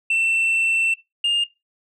sine tone pair in turn, 2685 / 2819 Hz, E7 / F7, +31 / +16 cents, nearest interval minor second, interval 85 cents, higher second, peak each -14 dBFS, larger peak neither, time 0.1-0.94 / 1.24-1.44 s, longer first, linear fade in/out 5 ms, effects noise-tail reverb RT60 0.2 s tail -20 dB re dry + tanh soft clip ceiling -16 dBFS

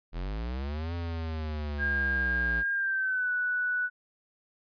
square linear two-way sweep, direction up then down, 40.01 to 86.1 to 58.5 Hz, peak -32 dBFS, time 0.12-2.64 s, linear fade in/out 50 ms, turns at 0.94 s
sine tone with pitch glide, 1614 to 1480 Hz, G#6 to F#6, -50 to 0 cents, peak -26 dBFS, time 1.78-3.9 s, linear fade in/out 50 ms, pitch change -150 cents, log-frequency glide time 2.72-3.31 s
effects resampled to 11025 Hz

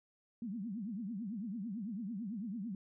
sine tone with vibrato, 212.8 Hz, G#3, 42 cents sharp, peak -38 dBFS, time 0.42-2.75 s, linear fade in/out 2 ms, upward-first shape triangle, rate 9 Hz, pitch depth 300 cents each way, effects none

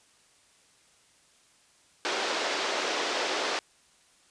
pink band-pass noise, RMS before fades -30 dBFS, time 2.05-3.59 s, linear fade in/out 0 ms, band 360 to 5800 Hz, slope 24 dB/octave, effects white hiss -62 dBFS RMS until 4.3 s + resampled to 22050 Hz

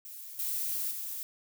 violet noise with level steps, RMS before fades -45 / -33 / -38 dBFS, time 0.05-1.23 s, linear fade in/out 0 ms, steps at 0.39 / 0.91 s, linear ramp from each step 2 ms, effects none

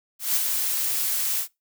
blue noise with ADSR envelope, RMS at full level -21 dBFS, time 0.19-1.48 s, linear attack 170 ms, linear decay 23 ms, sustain -4 dB, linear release 89 ms, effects noise-tail reverb RT60 0.2 s tail -22 dB re dry

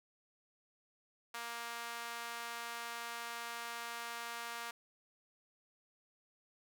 sawtooth tone with high-pass filter, 234.4 Hz, A#3, 10 cents sharp, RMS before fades -44 dBFS, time 1.34-4.71 s, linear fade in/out 5 ms, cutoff 1100 Hz, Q 1.2, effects none

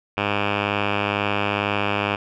5% pulse tone with low-pass filter, 102.1 Hz, G#2, 29 cents flat, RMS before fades -23 dBFS, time 0.17-2.16 s, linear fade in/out 5 ms, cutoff 2400 Hz, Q 5.1, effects none

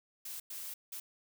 blue noise bursts at uneven times, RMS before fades -43 dBFS, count 3, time 0.25-0.4 / 0.5-0.74 / 0.92-1 s, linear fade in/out 5 ms, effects none

